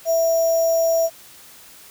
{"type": "tone with sample-and-hold", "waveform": "sine", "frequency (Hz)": 659.3, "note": "E5", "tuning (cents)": 0, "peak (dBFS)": -15, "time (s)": [0.05, 1.1], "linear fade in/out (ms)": 50, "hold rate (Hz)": 6300, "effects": ["white hiss -45 dBFS RMS until 1.9 s"]}